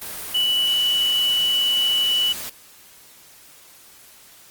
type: tone in noise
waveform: sine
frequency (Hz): 2960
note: F#7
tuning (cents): 0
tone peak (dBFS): -17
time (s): 0.34-2.33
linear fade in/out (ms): 10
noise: white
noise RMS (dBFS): -32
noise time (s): 0.01-2.5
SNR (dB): +12
effects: white hiss -48 dBFS RMS until 4.5 s + Opus 32 kbps